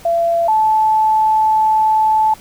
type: tone pair in turn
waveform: sine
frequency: 677 / 870.2 Hz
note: E5 / A5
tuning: +46 / -19 cents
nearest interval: major third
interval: 435 cents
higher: second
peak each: -12 / -10 dBFS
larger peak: second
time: 0.05-0.48 / 0.48-2.34 s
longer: second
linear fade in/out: 5 ms
effects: pink hiss -41 dBFS RMS until 2.4 s